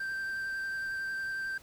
triangle tone with vibrato, 1568 Hz, G6, in tune, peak -31 dBFS, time 0-1.58 s, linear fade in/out 5 ms, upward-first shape triangle, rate 11 Hz, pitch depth 13 cents each way, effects pink hiss -57 dBFS RMS until 1.62 s

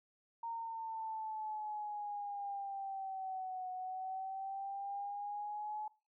sine exponential two-way sweep, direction down then up, 926 to 737 to 855 Hz, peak -39 dBFS, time 0.43-5.88 s, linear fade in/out 5 ms, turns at 3.7 s, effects noise-tail reverb RT60 0.3 s tail -19 dB re dry

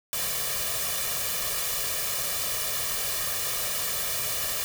white noise with comb filter, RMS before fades -29 dBFS, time 0.13-4.64 s, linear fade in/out 0 ms, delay 1.7 ms, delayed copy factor +0.75, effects none

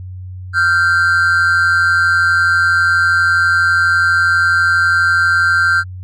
triangle tone pair together, 1389 / 1561.2 Hz, F6 / G6, -10 / -8 cents, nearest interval major second, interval 202 cents, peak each -11 dBFS, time 0.53-5.84 s, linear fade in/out 50 ms, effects added 92 Hz sine -26 dBFS peak until 6.03 s + resampled to 24000 Hz

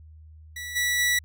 sawtooth tone with level steps, 1950 Hz, B6, 23 cents flat, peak -30 / -19 / -17 dBFS, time 0.56-1.19 s, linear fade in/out 5 ms, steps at 0.75 / 0.98 s, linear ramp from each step 20 ms, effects added 78 Hz sine -45 dBFS peak until 1.24 s

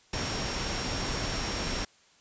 sine tone in noise, 5550 Hz, F8, 12 cents flat, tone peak -39 dBFS, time 0.13-1.85 s, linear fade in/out 5 ms, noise pink, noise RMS -32 dBFS, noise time 0.13-1.85 s, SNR -10 dB, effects white hiss -61 dBFS RMS until 2.2 s + resampled to 16000 Hz

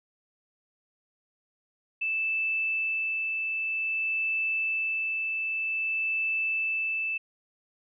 sine tone with tremolo, 2637 Hz, E7, in tune, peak -25 dBFS, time 2.01-7.18 s, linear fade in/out 10 ms, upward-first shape sine, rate 0.52 Hz, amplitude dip 25%, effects none

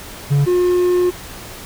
triangle tone pair in turn, 142.1 / 358.1 Hz, C#3 / F4, +43 / +43 cents, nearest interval octave + major third, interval 1600 cents, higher second, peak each -9 / -10 dBFS, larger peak first, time 0.3-0.46 / 0.46-1.11 s, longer second, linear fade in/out 20 ms, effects pink hiss -34 dBFS RMS until 1.65 s

